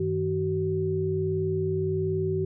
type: tone cluster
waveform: sine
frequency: 97.5 / 158.9 / 377.9 Hz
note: G2 / D#3 / F#4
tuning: -9 / +37 / +37 cents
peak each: -31 / -30 / -26 dBFS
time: 0-2.45 s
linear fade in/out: 5 ms
effects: none